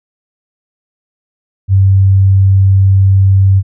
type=tone; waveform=sine; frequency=96.7 Hz; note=G2; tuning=23 cents flat; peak=-4 dBFS; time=1.68-3.63 s; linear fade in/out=50 ms; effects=none